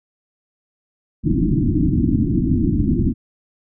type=low-pass noise; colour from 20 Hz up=white; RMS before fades=-17 dBFS; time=1.23-3.14 s; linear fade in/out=50 ms; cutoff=330 Hz; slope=96 dB/octave; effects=none